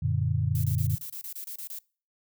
sine chord, Gb augmented, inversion none, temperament equal, 92.5 / 116.54 / 146.83 Hz, Gb2 / Bb2 / D3, 0 / 0 / 0 cents, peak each -28 dBFS, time 0.02-0.96 s, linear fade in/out 10 ms
violet noise bursts, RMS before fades -38 dBFS, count 11, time 0.55-1.788 s, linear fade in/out 2 ms, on 88 ms, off 27 ms
effects noise-tail reverb RT60 0.4 s tail -24 dB re dry

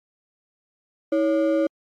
triangle ring-modulated tone, 440 Hz, A4, in tune, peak -13 dBFS, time 1.12-1.67 s, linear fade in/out 5 ms, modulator 118 Hz, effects AAC 64 kbps

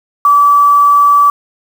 sine tone with quantisation, 1153 Hz, D6, 32 cents flat, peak -4 dBFS, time 0.25-1.3 s, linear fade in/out 2 ms, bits 5, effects none

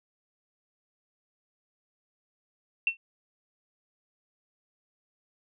sine tone with exponential decay, 2700 Hz, E7, 41 cents sharp, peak -18 dBFS, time 2.87-2.97 s, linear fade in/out 2 ms, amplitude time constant 21 ms, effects none

